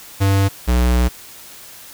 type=tone pair in turn; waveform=square; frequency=98 / 61.23 Hz; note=G2 / B1; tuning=0 / -14 cents; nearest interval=minor sixth; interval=814 cents; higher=first; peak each=-13 dBFS; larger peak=neither; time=0.2-0.49 / 0.67-1.09 s; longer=second; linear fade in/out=20 ms; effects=white hiss -39 dBFS RMS until 1.93 s